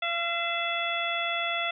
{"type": "harmonic tone with a mistuned harmonic", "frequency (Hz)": 682, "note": "F5", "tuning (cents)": -41, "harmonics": [1, 2, 3, 4, 5], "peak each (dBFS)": [-33, -33, -33, -33, -33], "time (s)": [0.02, 1.71], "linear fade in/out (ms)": 5, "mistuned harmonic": 4, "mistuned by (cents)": -58, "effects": []}